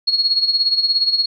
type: tone with tremolo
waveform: sine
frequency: 4317 Hz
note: C#8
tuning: 47 cents flat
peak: -11 dBFS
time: 0.07-1.26 s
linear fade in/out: 10 ms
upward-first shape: sine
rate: 17 Hz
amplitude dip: 70%
effects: none